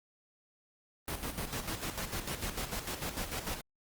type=noise with tremolo; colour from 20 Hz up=pink; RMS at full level=-36 dBFS; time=1.08-3.61 s; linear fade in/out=0 ms; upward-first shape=square; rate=6.7 Hz; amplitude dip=60%; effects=Opus 32 kbps